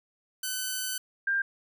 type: tone pair in turn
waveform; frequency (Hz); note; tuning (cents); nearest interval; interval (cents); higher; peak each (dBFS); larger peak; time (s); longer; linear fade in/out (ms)
5% pulse / sine; 1512 / 1593.6; F#6 / G6; +37 / +28; minor second; 91; second; -19 / -24; first; 0.43-0.98 / 1.27-1.42; first; 5
effects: none